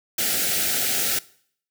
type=band-stop noise; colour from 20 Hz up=white; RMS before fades=-23 dBFS; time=0.18-1.19 s; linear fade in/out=5 ms; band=830 to 1300 Hz; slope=96 dB/octave; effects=noise-tail reverb RT60 0.6 s tail -21 dB re dry + high-pass 100 Hz 12 dB/octave